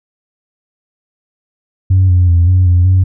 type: tone with pitch steps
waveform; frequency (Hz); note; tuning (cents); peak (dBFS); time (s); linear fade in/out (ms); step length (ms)
sine; 93.9 / 89.9 / 85.8 / 91.8 / 88.5 / 93.1; F#2 / F#2 / F2 / F#2 / F2 / F#2; +26 / -49 / -30 / -13 / +23 / +11; -4; 1.9-3.04; 10; 190
effects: tanh soft clip ceiling -3 dBFS